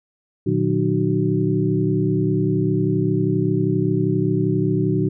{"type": "tone cluster", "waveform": "sine", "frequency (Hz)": [117.4, 150.1, 182.5, 305.1, 375.2], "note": ["A#2", "D3", "F#3", "D#4", "F#4"], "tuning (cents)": [13, 38, -24, -34, 24], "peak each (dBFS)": -23, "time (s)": [0.46, 5.09], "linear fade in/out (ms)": 10, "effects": []}